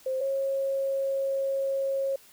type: tone pair in turn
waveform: sine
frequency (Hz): 523.3 / 543.8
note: C5 / C#5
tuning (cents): 0 / -33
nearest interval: minor second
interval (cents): 67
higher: second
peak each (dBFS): -26 / -25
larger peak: second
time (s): 0.06-0.21 / 0.21-2.16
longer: second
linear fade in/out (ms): 5
effects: white hiss -55 dBFS RMS until 2.32 s